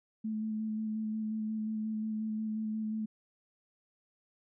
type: tone with vibrato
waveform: sine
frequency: 217.3 Hz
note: A3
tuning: 21 cents flat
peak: -32 dBFS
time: 0.24-3.06 s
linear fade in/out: 10 ms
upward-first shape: square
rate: 5.6 Hz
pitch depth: 13 cents each way
effects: none